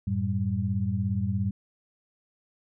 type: tone cluster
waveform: sine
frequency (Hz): 93.2 / 110.3 / 195.2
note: F#2 / A2 / G3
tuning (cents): +13 / +5 / -7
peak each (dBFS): -29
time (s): 0.07-1.51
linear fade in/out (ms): 5
effects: none